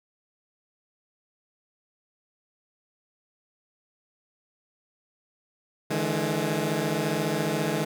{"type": "tone cluster", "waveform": "15% pulse", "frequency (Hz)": [149.4, 164, 211.8], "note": ["D3", "E3", "G#3"], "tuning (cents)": [30, -9, 34], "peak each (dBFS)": -23, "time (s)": [5.9, 7.85], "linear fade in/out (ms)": 10, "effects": []}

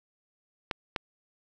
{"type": "clicks", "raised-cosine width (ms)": 0.3, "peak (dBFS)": -13, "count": 2, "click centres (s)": [0.712, 0.962], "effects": []}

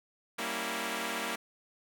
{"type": "chord", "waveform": "5% pulse", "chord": "G diminished seventh", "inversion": "none", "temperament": "equal", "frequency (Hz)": [196, 233.1, 277.2, 329.6], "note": ["G3", "Bb3", "Db4", "Fb4"], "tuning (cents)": [0, 0, 0, 0], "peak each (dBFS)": [-29, -25, -30, -27], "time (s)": [0.38, 1.36], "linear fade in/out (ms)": 10, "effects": []}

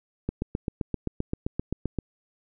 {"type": "click train", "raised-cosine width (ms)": 3, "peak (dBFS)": -14, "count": 14, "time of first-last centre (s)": [0.29, 1.987], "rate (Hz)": 7.66, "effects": []}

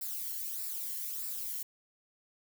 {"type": "noise with flanger", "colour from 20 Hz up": "violet", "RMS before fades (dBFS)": -38, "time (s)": [0.01, 1.63], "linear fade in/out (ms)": 5, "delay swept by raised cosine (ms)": [0.31, 0.83], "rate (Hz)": 1.6, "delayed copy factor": -0.55, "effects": []}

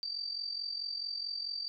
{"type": "tone with amplitude modulation", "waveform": "sine", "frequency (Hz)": 4646, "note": "D8", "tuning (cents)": -20, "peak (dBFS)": -32, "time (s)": [0.03, 1.68], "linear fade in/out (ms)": 0, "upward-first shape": "sine", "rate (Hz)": 44.6, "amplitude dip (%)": 70, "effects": []}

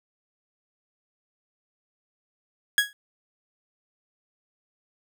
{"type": "tone with exponential decay", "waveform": "30% pulse", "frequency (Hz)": 1661.2, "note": "G#6", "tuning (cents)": 0, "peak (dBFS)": -11, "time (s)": [2.78, 2.93], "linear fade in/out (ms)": 1, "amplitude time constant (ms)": 31, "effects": []}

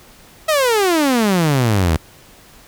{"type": "exponential sweep", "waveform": "sawtooth", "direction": "down", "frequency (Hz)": [650, 74.8], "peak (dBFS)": -9, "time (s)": [0.48, 1.97], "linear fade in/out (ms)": 10, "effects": ["pink hiss -45 dBFS RMS until 2.67 s"]}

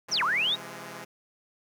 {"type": "chord", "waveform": "5% pulse", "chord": "C augmented", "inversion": "none", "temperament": "equal with one note detuned", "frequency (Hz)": [130.81, 169.15, 207.7], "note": ["C3", "E3", "G#3"], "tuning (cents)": [0, 45, 0], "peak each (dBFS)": [-34, -32, -32], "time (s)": [0.08, 1.05], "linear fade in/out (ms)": 10}
{"type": "linear two-way sweep", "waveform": "sine", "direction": "down then up", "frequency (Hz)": [6360, 930, 3887], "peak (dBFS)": -23, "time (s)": [0.11, 0.56], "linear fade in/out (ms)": 20, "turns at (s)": 0.23}
{"effects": []}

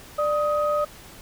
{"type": "tone pair together", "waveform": "sine", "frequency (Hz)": [593, 1256.5], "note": ["D5", "D#6"], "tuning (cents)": [17, 17], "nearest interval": "octave + minor second", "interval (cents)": 1300, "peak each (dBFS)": [-21, -24], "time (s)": [0.18, 0.85], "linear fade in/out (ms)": 10, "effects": ["tanh soft clip ceiling -12 dBFS", "pink hiss -45 dBFS RMS until 1.21 s"]}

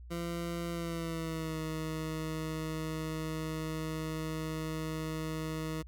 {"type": "tone with pitch glide", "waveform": "20% pulse", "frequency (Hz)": [170.3, 157.98], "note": ["F3", "D#3"], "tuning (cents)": [-43, 27], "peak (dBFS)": -30, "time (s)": [0.1, 5.83], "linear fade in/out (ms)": 20, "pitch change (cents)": -130, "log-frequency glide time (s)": [0.71, 1.59], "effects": ["added 60 Hz sine -46 dBFS peak until 5.87 s"]}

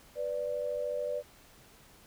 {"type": "tone pair together", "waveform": "sine", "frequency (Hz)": [493.9, 587.3], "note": ["B4", "D5"], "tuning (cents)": [0, 0], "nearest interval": "minor third", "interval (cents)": 300, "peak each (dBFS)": [-35, -33], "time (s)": [0.15, 1.23], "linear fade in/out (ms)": 50, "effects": ["pink hiss -58 dBFS RMS until 2.06 s"]}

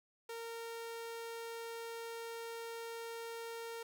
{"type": "tone", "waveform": "sawtooth", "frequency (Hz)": 460.7, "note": "A#4", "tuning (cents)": -20, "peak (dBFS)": -39, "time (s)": [0.29, 3.83], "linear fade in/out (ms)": 5, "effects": ["11-bit"]}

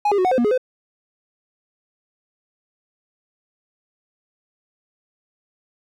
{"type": "tone with pitch steps", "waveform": "triangle", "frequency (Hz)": [831, 405.1, 368.7, 738, 518, 239.3, 419.5, 510], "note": ["G#5", "G#4", "F#4", "F#5", "C5", "A#3", "G#4", "C5"], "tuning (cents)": [1, -43, -6, -5, -17, 46, 17, -44], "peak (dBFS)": -13, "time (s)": [0.05, 0.578], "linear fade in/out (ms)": 5, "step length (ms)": 66, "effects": []}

